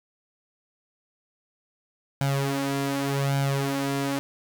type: tone with flanger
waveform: sawtooth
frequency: 138.59 Hz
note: C#3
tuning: in tune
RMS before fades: -26 dBFS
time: 2.21-4.19 s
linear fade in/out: 0 ms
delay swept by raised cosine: 1.3 to 4.3 ms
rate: 0.86 Hz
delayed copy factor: +0.7
effects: none